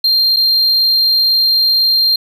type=tone with dropouts; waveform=triangle; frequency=4186 Hz; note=C8; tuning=in tune; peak=-8 dBFS; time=0.04-2.16 s; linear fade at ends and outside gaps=5 ms; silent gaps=0.363-0.367 s; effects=none